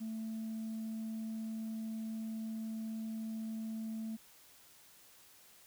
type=tone; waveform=sine; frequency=221.5 Hz; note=A3; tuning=12 cents sharp; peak=-36 dBFS; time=0-4.17 s; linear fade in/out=20 ms; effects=tanh soft clip ceiling -36 dBFS + white hiss -61 dBFS RMS until 5.66 s